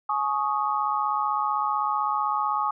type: chord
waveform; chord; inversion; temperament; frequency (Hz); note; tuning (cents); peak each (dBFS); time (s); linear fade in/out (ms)
sine; Ab suspended fourth; none; equal with one note detuned; 844.2 / 1108.7 / 1244.5; Ab5 / Db6 / Eb6; +28 / 0 / 0; -27; 0.09-2.71; 5
effects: none